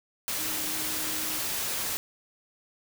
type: tone in noise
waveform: sine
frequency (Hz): 311.1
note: D#4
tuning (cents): 0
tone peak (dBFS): -42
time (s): 0.39-1.39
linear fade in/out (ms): 0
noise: white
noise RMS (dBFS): -31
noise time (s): 0.28-1.97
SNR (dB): -14
effects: none